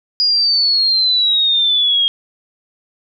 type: exponential sweep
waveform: sine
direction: down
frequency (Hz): 4904 to 3239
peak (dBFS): -11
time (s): 0.2-2.08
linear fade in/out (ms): 0
effects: none